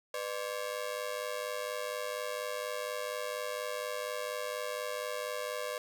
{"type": "ring-modulated tone", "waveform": "sawtooth", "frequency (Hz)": 550, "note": "C#5", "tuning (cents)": -14, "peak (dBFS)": -28, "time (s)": [0.14, 5.78], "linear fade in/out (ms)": 2, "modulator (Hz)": 52.1, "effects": []}